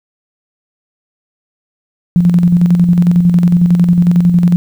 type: tone with tremolo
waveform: sine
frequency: 174.61 Hz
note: F3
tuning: in tune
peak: -4 dBFS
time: 2.16-4.56 s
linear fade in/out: 0 ms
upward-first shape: square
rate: 11 Hz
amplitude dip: 45%
effects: 7-bit